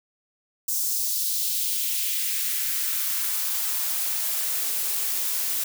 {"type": "noise with high-pass filter sweep", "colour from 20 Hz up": "blue", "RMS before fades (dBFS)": -26, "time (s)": [0.68, 5.64], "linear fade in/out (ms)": 5, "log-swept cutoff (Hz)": [6400, 220], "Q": 1.5, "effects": []}